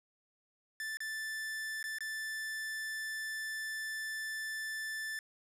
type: tone with dropouts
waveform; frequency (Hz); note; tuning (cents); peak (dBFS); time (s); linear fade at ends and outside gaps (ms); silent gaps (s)
45% pulse; 1760; A6; 0; -37; 0.8-5.19; 1; 0.971-1.004 / 1.828-1.84 / 1.985-2.006
effects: resampled to 32000 Hz